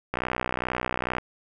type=click train; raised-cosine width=0.5 ms; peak=-11 dBFS; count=66; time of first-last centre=0.14-1.183 s; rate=62.3 Hz; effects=none